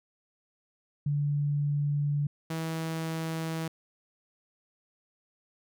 sine / sawtooth tone pair in turn, 145.1 / 161.97 Hz, D3 / E3, -21 / -30 cents, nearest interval major second, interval 191 cents, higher second, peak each -25 / -27 dBFS, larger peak first, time 1.06-2.27 / 2.5-3.68 s, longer first, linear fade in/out 5 ms, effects none

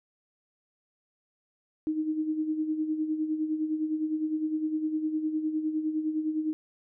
sine tone with tremolo, 311.1 Hz, D#4, in tune, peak -24 dBFS, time 1.87-6.53 s, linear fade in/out 0 ms, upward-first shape sine, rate 9.8 Hz, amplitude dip 60%, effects none

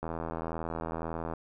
click train, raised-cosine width 1 ms, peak -21 dBFS, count 108, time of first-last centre 0.03-1.336 s, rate 81.9 Hz, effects none

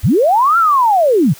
sine linear two-way sweep, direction up then down, 58.2 to 1396.9 to 111.6 Hz, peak -8 dBFS, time 0.03-1.34 s, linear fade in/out 20 ms, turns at 0.58 s, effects white hiss -39 dBFS RMS until 1.39 s

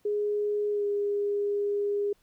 sine tone with pitch glide, 415.3 to 407.9 Hz, G#4 to G#4, 0 to -31 cents, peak -25 dBFS, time 0.05-2.13 s, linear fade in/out 5 ms, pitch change -31 cents, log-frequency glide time 0.71-0.85 s, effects pink hiss -68 dBFS RMS until 2.22 s

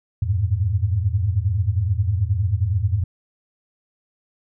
sine tone cluster, 86 / 98.9 / 108.4 Hz, F2 / G2 / A2, -26 / +16 / -25 cents, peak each -22 dBFS, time 0.22-3.04 s, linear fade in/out 5 ms, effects none

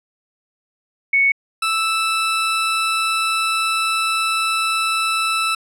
sine / 20% pulse tone pair in turn, 2217 / 1318.2 Hz, C#7 / E6, 0 / 0 cents, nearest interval major sixth, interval 900 cents, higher first, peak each -12 / -12 dBFS, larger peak neither, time 1.13-1.32 / 1.62-5.55 s, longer second, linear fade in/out 5 ms, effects low-pass 11000 Hz 12 dB/octave

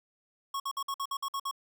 square tone bursts, 1099 Hz, C#6, 15 cents flat, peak -32 dBFS, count 9, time 0.54-1.512 s, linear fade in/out 5 ms, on 60 ms, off 54 ms, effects none

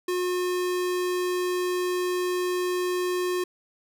square tone, 360 Hz, F#4, 47 cents flat, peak -25 dBFS, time 0.08-3.44 s, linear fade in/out 5 ms, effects none

